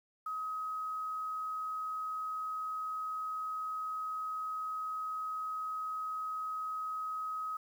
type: tone with quantisation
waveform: sine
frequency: 1268 Hz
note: D#6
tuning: 32 cents sharp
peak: -35 dBFS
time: 0.26-7.57 s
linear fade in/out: 5 ms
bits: 10
effects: none